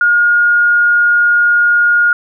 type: tone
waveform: sine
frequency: 1428 Hz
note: F6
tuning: 38 cents sharp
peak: -7 dBFS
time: 0.01-2.13 s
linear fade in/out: 2 ms
effects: none